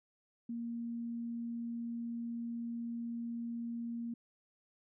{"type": "tone", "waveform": "sine", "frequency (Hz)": 234, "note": "A#3", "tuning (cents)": 7, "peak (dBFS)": -37, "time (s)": [0.49, 4.14], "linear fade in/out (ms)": 5, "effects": []}